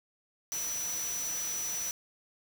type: tone in noise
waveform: sine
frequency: 5920 Hz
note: F#8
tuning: in tune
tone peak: -33 dBFS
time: 0.52-1.91 s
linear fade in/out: 0 ms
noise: white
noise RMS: -40 dBFS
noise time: 0.52-1.91 s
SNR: +4 dB
effects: none